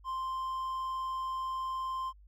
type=tone; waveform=triangle; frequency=1046.5 Hz; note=C6; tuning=in tune; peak=-31 dBFS; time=0.04-2.13 s; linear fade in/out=50 ms; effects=added 50 Hz sine -54 dBFS peak until 2.27 s